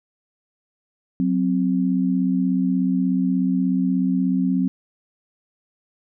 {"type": "tone pair together", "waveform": "sine", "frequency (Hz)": [185, 261.6], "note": ["F#3", "C4"], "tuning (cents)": [0, 0], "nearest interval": "tritone", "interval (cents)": 600, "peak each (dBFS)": -20, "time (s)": [1.2, 4.68], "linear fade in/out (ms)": 0, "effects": []}